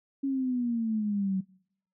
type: exponential sweep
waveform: sine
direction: down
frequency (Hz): 277.2 to 186.6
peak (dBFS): -26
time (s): 0.23-1.41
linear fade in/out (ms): 10
effects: noise-tail reverb RT60 0.7 s tail -23 dB re dry

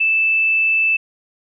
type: tone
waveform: sine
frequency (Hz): 2637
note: E7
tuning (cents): 0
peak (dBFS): -13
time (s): 0-0.97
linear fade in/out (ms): 10
effects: none

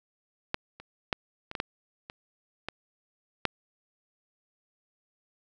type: clicks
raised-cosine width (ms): 0.3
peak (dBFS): -11 / -28 / -10 / -22 / -18 / -12 / -24 / -17 / -8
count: 9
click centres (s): 0.544 / 0.8 / 1.128 / 1.514 / 1.552 / 1.601 / 2.099 / 2.686 / 3.453
effects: none

